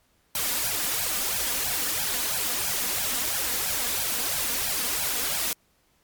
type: noise with flanger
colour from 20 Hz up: white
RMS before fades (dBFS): -27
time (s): 0.35-5.53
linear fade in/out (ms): 2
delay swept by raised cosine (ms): 1.2 to 4.2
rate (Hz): 3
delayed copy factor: +0.85
effects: pink hiss -66 dBFS RMS until 6.03 s + MP3 96 kbps